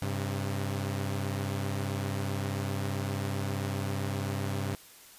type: tone pair together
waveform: sawtooth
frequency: 98.23 / 133.5 Hz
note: G2 / C3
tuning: +4 / +35 cents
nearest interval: perfect fourth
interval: 531 cents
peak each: -28 / -31 dBFS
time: 0.02-4.75 s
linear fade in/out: 0 ms
effects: white hiss -53 dBFS RMS until 5.18 s + resampled to 32000 Hz